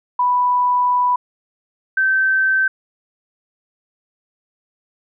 sine tone pair in turn, 987.8 / 1547.8 Hz, B5 / G6, 0 / -22 cents, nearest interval minor sixth, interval 778 cents, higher second, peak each -13 dBFS, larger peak neither, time 0.19-1.16 / 1.97-2.68 s, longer first, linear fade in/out 5 ms, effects none

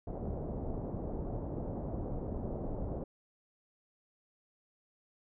pink low-pass noise, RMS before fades -38 dBFS, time 0.07-3.04 s, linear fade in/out 5 ms, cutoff 680 Hz, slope 24 dB/octave, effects none

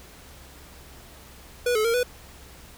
square tone with pitch steps, 487.9 / 431.1 / 462.4 / 493.3 Hz, B4 / A4 / A#4 / B4, -21 / -35 / -14 / -2 cents, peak -21 dBFS, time 1.66-2.032 s, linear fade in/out 5 ms, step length 93 ms, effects added 66 Hz sine -50 dBFS peak until 2.77 s + pink hiss -48 dBFS RMS until 2.77 s

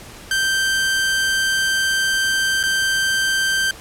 sawtooth tone with dropouts, 1564 Hz, G6, 4 cents flat, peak -13 dBFS, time 0.31-3.71 s, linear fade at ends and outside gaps 2 ms, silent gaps 2.63-2.636 s, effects pink hiss -39 dBFS RMS until 3.8 s + low-pass 12000 Hz 12 dB/octave

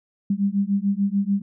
sine beating tone pair, 196 / 202.8 Hz, G3 / G#3, 0 / -41 cents, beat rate 6.8 Hz, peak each -22 dBFS, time 0.3-1.42 s, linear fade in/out 5 ms, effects none

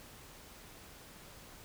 silence, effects pink hiss -54 dBFS RMS until 1.64 s

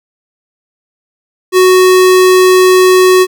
square tone, 370 Hz, F#4, in tune, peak -4 dBFS, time 1.52-3.27 s, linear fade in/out 50 ms, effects none

